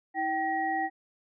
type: tone cluster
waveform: sine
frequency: 322.4 / 775 / 1899 Hz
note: E4 / G5 / A#6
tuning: -38 / -20 / +32 cents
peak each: -35 / -28 / -33 dBFS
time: 0.14-0.9 s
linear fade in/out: 50 ms
effects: none